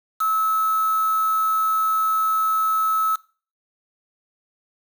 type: tone with quantisation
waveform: sine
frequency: 1300 Hz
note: E6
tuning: 24 cents flat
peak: -18 dBFS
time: 0.2-3.16 s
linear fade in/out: 10 ms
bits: 5
effects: noise-tail reverb RT60 0.4 s tail -21 dB re dry